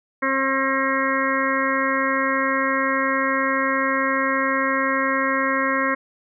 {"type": "harmonic tone", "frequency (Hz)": 268.5, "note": "C4", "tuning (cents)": 45, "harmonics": [1, 2, 4, 5, 6, 7, 8], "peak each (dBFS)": [-26, -26, -24, -29, -28, -25, -29], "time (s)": [0.22, 5.95], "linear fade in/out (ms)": 10, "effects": []}